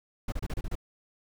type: noise bursts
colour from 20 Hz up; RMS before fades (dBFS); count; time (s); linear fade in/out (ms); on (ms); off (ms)
brown; -31; 7; 0.28-0.754; 5; 42; 30
effects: none